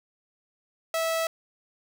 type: tone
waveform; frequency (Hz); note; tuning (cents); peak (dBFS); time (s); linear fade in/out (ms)
sawtooth; 653; E5; -17; -21; 0.94-1.27; 2
effects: none